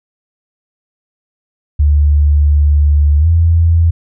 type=tone with pitch glide; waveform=sine; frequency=73.42 to 83.37 Hz; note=D2 to E2; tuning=0 to +20 cents; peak=-6 dBFS; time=1.79-3.91 s; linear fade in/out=10 ms; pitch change=+220 cents; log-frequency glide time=3.19-3.27 s; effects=none